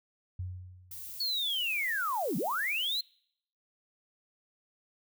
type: tone with exponential decay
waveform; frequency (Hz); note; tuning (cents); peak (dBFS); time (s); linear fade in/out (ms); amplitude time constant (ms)
sine; 91.1; F#2; -26; -32; 0.39-1.22; 5; 180
type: noise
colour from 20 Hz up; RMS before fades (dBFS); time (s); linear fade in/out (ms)
violet; -43; 0.91-3.01; 5
type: linear two-way sweep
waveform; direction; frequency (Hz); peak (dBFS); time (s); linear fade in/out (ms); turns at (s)
sine; down then up; 4455 to 150 to 4208; -29; 1.2-3.01; 5; 2.37
effects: noise-tail reverb RT60 0.7 s tail -26 dB re dry